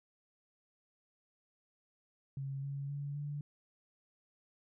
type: tone with pitch steps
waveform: sine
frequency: 136.8 / 139.67 / 142.61 / 145.61 Hz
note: C#3 / C#3 / C#3 / D3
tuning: -23 / +13 / +49 / -14 cents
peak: -37 dBFS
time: 2.37-3.41 s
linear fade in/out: 2 ms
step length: 260 ms
effects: none